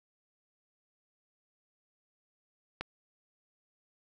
click, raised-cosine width 0.3 ms, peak -19 dBFS, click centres 2.81 s, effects none

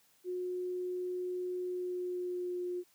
sine tone with pitch glide, 362.3 to 357.1 Hz, F#4 to F4, -36 to +39 cents, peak -34 dBFS, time 0.24-2.84 s, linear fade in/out 50 ms, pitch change -25 cents, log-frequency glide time 1.61-2.63 s, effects white hiss -68 dBFS RMS until 2.94 s + high-pass 60 Hz 12 dB/octave

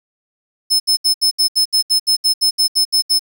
40% pulse tone bursts, 5220 Hz, E8, 18 cents flat, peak -10 dBFS, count 15, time 0.7-3.194 s, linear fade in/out 20 ms, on 100 ms, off 71 ms, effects 8-bit

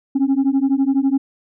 sine beating tone pair, 266 / 278 Hz, C4 / C#4, +29 / +5 cents, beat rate 12 Hz, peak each -15 dBFS, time 0.15-1.18 s, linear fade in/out 10 ms, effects tanh soft clip ceiling -11 dBFS

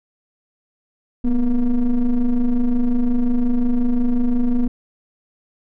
triangle ring-modulated tone, 116.2 Hz, A#2, 5 cents flat, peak -9 dBFS, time 1.24-4.68 s, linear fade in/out 10 ms, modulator 129 Hz, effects none

